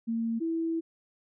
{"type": "tone pair in turn", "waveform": "sine", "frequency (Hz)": [228.5, 328.4], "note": ["A#3", "E4"], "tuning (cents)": [-34, -6], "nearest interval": "tritone", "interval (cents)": 628, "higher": "second", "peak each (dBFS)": -27, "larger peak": "neither", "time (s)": [[0.07, 0.4], [0.4, 0.81]], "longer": "second", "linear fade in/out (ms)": 20, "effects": []}